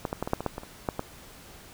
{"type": "clicks", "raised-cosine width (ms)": 1, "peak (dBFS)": [-14, -15, -14, -17, -9, -18, -12, -20, -27, -12, -15], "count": 11, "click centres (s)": [0.052, 0.129, 0.226, 0.275, 0.334, 0.406, 0.463, 0.581, 0.634, 0.888, 0.994], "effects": ["pink hiss -49 dBFS RMS until 1.73 s"]}